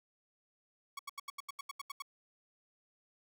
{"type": "tone bursts", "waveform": "sawtooth", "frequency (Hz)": 1115, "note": "C#6", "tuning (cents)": 10, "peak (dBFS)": -36, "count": 11, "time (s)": [0.97, 2.022], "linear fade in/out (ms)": 5, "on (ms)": 22, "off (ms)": 81, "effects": []}